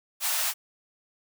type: high-pass noise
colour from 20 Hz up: white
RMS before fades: -27 dBFS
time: 0.2-0.54 s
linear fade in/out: 50 ms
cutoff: 590 Hz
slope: 96 dB/octave
effects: none